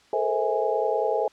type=tone cluster; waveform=sine; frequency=427.6 / 457.8 / 523 / 648 / 827 Hz; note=A4 / A#4 / C5 / E5 / G#5; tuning=-49 / -31 / -1 / -30 / -8 cents; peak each=-28 dBFS; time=0.13-1.28 s; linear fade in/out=2 ms; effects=white hiss -57 dBFS RMS until 1.32 s + low-pass 5000 Hz 12 dB/octave